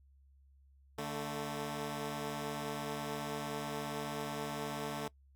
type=tone pair together; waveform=10% pulse; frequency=145.72 / 220.9 Hz; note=D3 / A3; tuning=-13 / +7 cents; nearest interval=perfect fifth; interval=720 cents; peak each=-32 / -32 dBFS; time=0.98-5.08 s; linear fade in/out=5 ms; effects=noise-tail reverb RT60 0.1 s tail -22 dB re dry + added 68 Hz sine -61 dBFS peak until 5.35 s